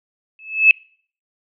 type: tone with exponential growth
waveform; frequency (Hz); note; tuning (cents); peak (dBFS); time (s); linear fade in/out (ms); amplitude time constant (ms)
sine; 2605; E7; -21; -3; 0.39-0.71; 1; 68
effects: noise-tail reverb RT60 0.5 s tail -25 dB re dry